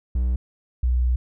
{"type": "tone pair in turn", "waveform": ["triangle", "sine"], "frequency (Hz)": [61.74, 61.74], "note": ["B1", "B1"], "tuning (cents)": [0, 0], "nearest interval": "unison", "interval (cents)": 0, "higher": "neither", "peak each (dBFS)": -17, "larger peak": "neither", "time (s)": [[0.15, 0.36], [0.83, 1.16]], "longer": "second", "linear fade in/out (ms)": 5, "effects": []}